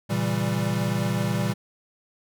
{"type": "chord", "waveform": "square", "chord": "A# diminished seventh", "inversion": "none", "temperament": "equal with one note detuned", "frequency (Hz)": [116.54, 137.08, 164.81, 196], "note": ["A#2", "C#3", "E3", "G3"], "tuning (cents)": [0, -19, 0, 0], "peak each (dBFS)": [-28, -32, -30, -28], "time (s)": [0.09, 1.54], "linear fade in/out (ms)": 20, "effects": []}